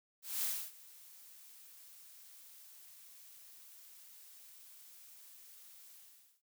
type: noise with ADSR envelope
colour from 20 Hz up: blue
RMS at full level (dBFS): -35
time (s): 0.22-6.42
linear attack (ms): 210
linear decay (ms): 280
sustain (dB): -22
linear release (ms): 460
effects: none